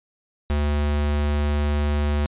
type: tone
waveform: square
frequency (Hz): 73.4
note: D2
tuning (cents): 0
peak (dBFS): -20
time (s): 0.5-2.26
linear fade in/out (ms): 0
effects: resampled to 8000 Hz